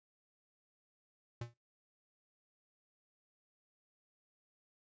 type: tone with exponential decay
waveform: square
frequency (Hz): 118.6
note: A#2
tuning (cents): +30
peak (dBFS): -38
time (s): 1.41-1.54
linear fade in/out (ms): 5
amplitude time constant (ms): 28
effects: noise-tail reverb RT60 0.2 s tail -17 dB re dry + resampled to 16000 Hz